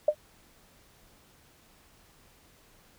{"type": "tone with exponential decay", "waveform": "sine", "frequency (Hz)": 603, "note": "D5", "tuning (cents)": 46, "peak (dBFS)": -15, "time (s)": [0.08, 0.15], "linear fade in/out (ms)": 5, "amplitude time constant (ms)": 15, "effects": ["pink hiss -60 dBFS RMS until 2.98 s"]}